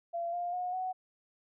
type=tone with pitch steps; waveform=sine; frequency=683 / 702.6 / 722.8 / 743.5 Hz; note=F5 / F5 / F#5 / F#5; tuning=-39 / +10 / -41 / +8 cents; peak=-32 dBFS; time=0.13-0.93 s; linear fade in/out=20 ms; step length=200 ms; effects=none